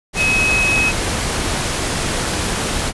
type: tone in noise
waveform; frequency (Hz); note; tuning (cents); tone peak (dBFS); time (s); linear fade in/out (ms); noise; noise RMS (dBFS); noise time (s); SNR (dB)
sine; 2552; D#7; +43; -14; 0.16-0.93; 50; pink; -20; 0.13-2.93; +3
effects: resampled to 24000 Hz